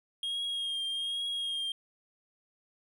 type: tone with vibrato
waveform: triangle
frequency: 3247 Hz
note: G#7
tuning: 40 cents flat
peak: -30 dBFS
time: 0.23-1.72 s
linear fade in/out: 2 ms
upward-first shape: triangle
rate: 1.2 Hz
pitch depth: 33 cents each way
effects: none